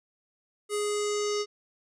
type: tone with low-pass filter sweep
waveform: square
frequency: 415.3 Hz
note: G#4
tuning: in tune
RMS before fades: -29 dBFS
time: 0.69-1.46 s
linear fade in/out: 50 ms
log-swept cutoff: 9800 to 5500 Hz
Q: 3.8
effects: none